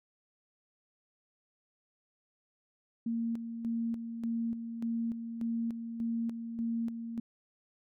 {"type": "tone with tremolo", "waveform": "sine", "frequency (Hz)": 230.5, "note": "A#3", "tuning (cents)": -19, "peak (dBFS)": -30, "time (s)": [3.06, 7.2], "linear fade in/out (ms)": 5, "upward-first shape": "square", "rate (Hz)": 1.7, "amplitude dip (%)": 55, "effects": []}